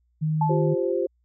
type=tone; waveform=sine; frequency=155.56 Hz; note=D#3; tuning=in tune; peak=-21 dBFS; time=0.21-0.75 s; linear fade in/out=20 ms
type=tone with exponential decay; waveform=sine; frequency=868 Hz; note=A5; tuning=24 cents flat; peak=-19 dBFS; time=0.41-0.92 s; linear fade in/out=5 ms; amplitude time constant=110 ms
type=chord; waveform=sine; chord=F suspended second; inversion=none; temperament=equal; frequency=349.2 / 392 / 523.3 Hz; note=F4 / G4 / C5; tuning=0 / 0 / 0 cents; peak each=-26 dBFS; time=0.49-1.07 s; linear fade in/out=10 ms
effects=added 60 Hz sine -64 dBFS peak until 1.24 s